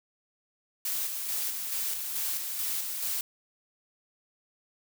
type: noise with tremolo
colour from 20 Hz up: blue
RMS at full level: -31 dBFS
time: 0.85-3.21 s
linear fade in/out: 2 ms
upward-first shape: square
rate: 2.3 Hz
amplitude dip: 35%
effects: none